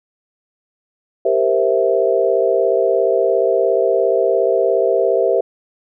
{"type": "chord", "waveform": "sine", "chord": "C dominant seventh", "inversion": "second", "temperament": "equal", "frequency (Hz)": [392, 466.2, 523.3, 659.3], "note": ["G4", "Bb4", "C5", "E5"], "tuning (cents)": [0, 0, 0, 0], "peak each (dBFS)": -18, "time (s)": [1.25, 5.41], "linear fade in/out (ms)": 5, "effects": []}